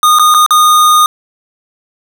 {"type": "tone with dropouts", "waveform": "square", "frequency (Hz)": 1229, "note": "D#6", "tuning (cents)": -22, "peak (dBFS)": -5, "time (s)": [0.03, 1.06], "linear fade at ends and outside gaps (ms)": 1, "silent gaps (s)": [[0.187, 0.195], [0.341, 0.346], [0.463, 0.507]], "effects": []}